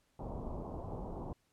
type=low-pass noise; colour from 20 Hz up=pink; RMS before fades=-42 dBFS; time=0.19-1.33 s; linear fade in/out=2 ms; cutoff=1000 Hz; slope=48 dB/octave; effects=pink hiss -75 dBFS RMS until 1.52 s + low-pass 12000 Hz 12 dB/octave